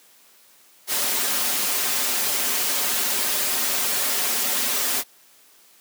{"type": "noise with comb filter", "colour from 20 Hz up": "white", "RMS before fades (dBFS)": -23, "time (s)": [0.87, 5.04], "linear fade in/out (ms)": 50, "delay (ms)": 6.1, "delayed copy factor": -0.85, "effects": ["white hiss -54 dBFS RMS until 5.8 s", "high-pass 200 Hz 12 dB/octave"]}